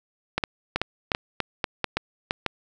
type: clicks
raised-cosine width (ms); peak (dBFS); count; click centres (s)
0.3; -7; 12; 0.38 / 0.438 / 0.76 / 0.816 / 1.118 / 1.149 / 1.403 / 1.642 / 1.843 / 1.97 / 2.309 / 2.463
effects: none